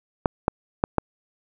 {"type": "clicks", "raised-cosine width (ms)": 1, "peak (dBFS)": -4, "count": 4, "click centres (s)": [0.258, 0.481, 0.839, 0.983], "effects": []}